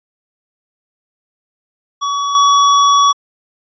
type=tone with level steps; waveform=square; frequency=1132 Hz; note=C#6; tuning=36 cents sharp; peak=-16 / -8 dBFS; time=2.01-3.13 s; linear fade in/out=20 ms; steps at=2.35 s; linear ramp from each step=2 ms; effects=resampled to 16000 Hz